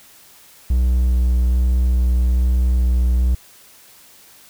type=tone with vibrato; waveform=triangle; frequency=61.74 Hz; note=B1; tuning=in tune; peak=-11 dBFS; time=0.7-3.35 s; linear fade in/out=5 ms; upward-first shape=square; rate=1.2 Hz; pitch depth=10 cents each way; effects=white hiss -47 dBFS RMS until 4.49 s